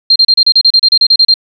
sine tone bursts, 4186 Hz, C8, in tune, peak -3 dBFS, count 14, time 0.1-1.341 s, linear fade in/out 5 ms, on 58 ms, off 33 ms, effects none

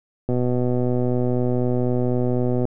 click train, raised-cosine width 2 ms, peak -10 dBFS, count 294, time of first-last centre 0.29-2.653 s, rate 124 Hz, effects none

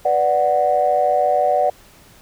sine chord, B minor, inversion none, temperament equal, 493.9 / 587.3 / 740 Hz, B4 / D5 / F#5, 0 / 0 / 0 cents, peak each -22 / -17 / -16 dBFS, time 0.05-1.7 s, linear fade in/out 5 ms, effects tanh soft clip ceiling -5 dBFS + pink hiss -48 dBFS RMS until 2.21 s

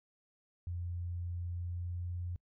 sine tone with pitch glide, 87.31 to 88.22 Hz, F2 to F2, 0 to +18 cents, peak -36 dBFS, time 0.67-2.36 s, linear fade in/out 0 ms, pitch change +18 cents, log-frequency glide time 1.49-2.21 s, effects noise-tail reverb RT60 0.1 s tail -26 dB re dry

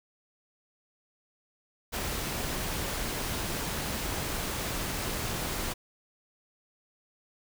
pink noise, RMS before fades -33 dBFS, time 1.92-5.74 s, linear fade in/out 20 ms, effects none

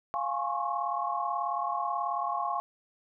sine chord, Db major seventh, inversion first, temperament equal with one note detuned, 698.5 / 830.6 / 1070.3 / 1108.7 Hz, F5 / Ab5 / C6 / Db6, 0 / 0 / +39 / 0 cents, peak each -34 dBFS, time 0.14-2.6 s, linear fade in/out 0 ms, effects none

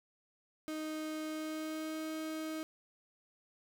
35% pulse tone with pitch glide, 311.1 to 315.1 Hz, D#4 to D#4, 0 to +22 cents, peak -36 dBFS, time 0.68-2.63 s, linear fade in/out 0 ms, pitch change +22 cents, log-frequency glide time 1.27-2.05 s, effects none

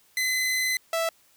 sawtooth tone pair in turn, 2031 / 659.2 Hz, B6 / E5, +48 / 0 cents, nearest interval octave + perfect fifth, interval 1948 cents, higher first, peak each -20 dBFS, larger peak neither, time 0.17-0.77 / 0.93-1.09 s, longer first, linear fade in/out 2 ms, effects white hiss -61 dBFS RMS until 1.36 s

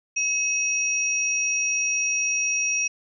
sine tone pair together, 2566 / 5724 Hz, E7 / F8, -47 / +42 cents, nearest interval octave + major second, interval 1389 cents, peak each -24 / -24 dBFS, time 0.16-2.88 s, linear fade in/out 10 ms, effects none

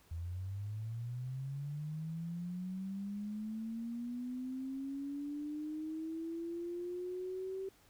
sine linear sweep, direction up, 81 to 386.5 Hz, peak -38 dBFS, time 0.11-7.69 s, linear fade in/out 5 ms, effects pink hiss -66 dBFS RMS until 7.89 s

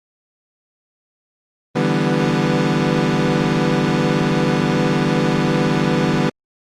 25% pulse chord, E minor seventh, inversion third, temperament equal with one note detuned, 146.83 / 165.48 / 196 / 246.9 Hz, D3 / E3 / G3 / B3, 0 / +7 / 0 / 0 cents, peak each -17 dBFS, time 1.75-6.3 s, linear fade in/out 10 ms, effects low-pass 5000 Hz 12 dB/octave + Opus 24 kbps

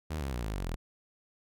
sawtooth tone with pitch steps, 77.78 / 68.5 / 60.32 / 53.13 / 46.79 / 41.2 Hz, D#2 / C#2 / B1 / G#1 / F#1 / E1, 0 / -20 / -40 / +40 / +20 / 0 cents, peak -29 dBFS, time 0.1-0.76 s, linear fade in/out 10 ms, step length 110 ms, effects none

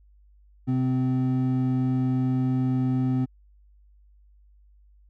triangle tone pair together, 128.7 / 257.4 Hz, C3 / C4, -28 / -28 cents, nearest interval octave, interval 1200 cents, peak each -22 dBFS, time 0.67-3.26 s, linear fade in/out 20 ms, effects added 50 Hz sine -53 dBFS peak until 5.09 s

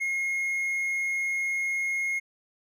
triangle tone, 2152 Hz, C7, 48 cents sharp, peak -24 dBFS, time 0-2.2 s, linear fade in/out 20 ms, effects none

